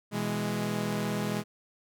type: chord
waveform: sawtooth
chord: E major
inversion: second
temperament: equal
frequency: 123.47 / 164.81 / 207.7 Hz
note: B2 / E3 / G#3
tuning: 0 / 0 / 0 cents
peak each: -32 / -31 / -27 dBFS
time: 0.11-1.44 s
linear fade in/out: 50 ms
effects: none